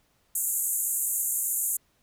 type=band-pass noise; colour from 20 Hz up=white; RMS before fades=-28 dBFS; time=0.35-1.77 s; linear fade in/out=5 ms; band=6800 to 14000 Hz; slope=96 dB/octave; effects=pink hiss -68 dBFS RMS until 2.02 s